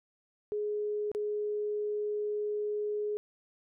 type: tone with dropouts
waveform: sine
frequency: 418.6 Hz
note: G#4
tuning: 14 cents sharp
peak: -30 dBFS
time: 0.52-3.17 s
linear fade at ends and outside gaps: 0 ms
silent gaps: 1.116-1.149 s
effects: none